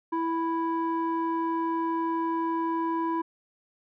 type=tone with low-pass filter; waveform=square; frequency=329.6 Hz; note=E4; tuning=in tune; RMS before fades=-28 dBFS; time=0.12-3.22 s; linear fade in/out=10 ms; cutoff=1100 Hz; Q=3.4; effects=none